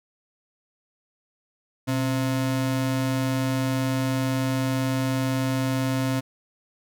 square ring-modulated tone, 196 Hz, G3, in tune, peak -20 dBFS, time 1.87-6.21 s, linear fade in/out 20 ms, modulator 71 Hz, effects none

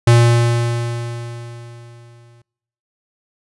square tone with exponential decay, 118.3 Hz, A#2, 26 cents sharp, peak -7 dBFS, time 0.07-2.42 s, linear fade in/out 5 ms, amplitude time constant 510 ms, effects noise-tail reverb RT60 0.8 s tail -26 dB re dry + resampled to 24000 Hz

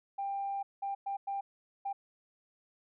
sine tone bursts at uneven times, 793 Hz, G5, 20 cents sharp, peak -32 dBFS, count 5, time 0.18-0.63 / 0.82-0.95 / 1.06-1.17 / 1.27-1.41 / 1.85-1.93 s, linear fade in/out 10 ms, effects tanh soft clip ceiling -28 dBFS

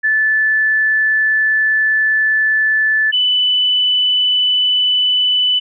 sine tone pair in turn, 1745 / 2991 Hz, A6 / F#7, -15 / +18 cents, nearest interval major sixth, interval 933 cents, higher second, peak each -11 dBFS, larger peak neither, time 0.03-3.12 / 3.12-5.6 s, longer first, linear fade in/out 20 ms, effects none

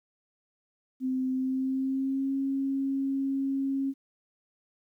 sine tone with pitch glide, 259.1 to 271.8 Hz, C4 to C#4, -17 to -34 cents, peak -26 dBFS, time 1-3.94 s, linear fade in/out 50 ms, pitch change +83 cents, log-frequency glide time 1.31-2.34 s, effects 11-bit

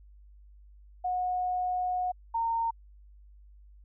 sine tone pair in turn, 728 / 917.2 Hz, F#5 / A#5, -28 / -28 cents, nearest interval major third, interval 400 cents, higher second, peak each -27 / -26 dBFS, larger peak second, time 1.04-2.12 / 2.34-2.71 s, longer first, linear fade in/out 10 ms, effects added 50 Hz sine -51 dBFS peak until 3.84 s

